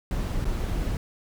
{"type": "noise with dropouts", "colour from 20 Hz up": "brown", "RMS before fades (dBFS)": -27, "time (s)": [0.11, 0.97], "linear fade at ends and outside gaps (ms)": 1, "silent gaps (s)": [0.445, 0.453], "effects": []}